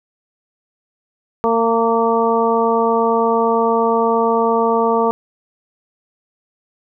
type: harmonic tone with a mistuned harmonic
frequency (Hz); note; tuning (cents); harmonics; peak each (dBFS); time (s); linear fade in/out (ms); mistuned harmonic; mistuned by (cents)
228.6; A#3; -34; 1 / 2 / 3 / 4 / 5; -21 / -16 / -21 / -19 / -21; 1.44-5.11; 0; 5; +20
effects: none